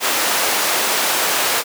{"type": "high-pass noise", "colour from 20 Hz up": "pink", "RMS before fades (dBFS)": -18, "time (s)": [0, 1.64], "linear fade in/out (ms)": 50, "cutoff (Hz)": 550, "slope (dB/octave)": 12, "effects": []}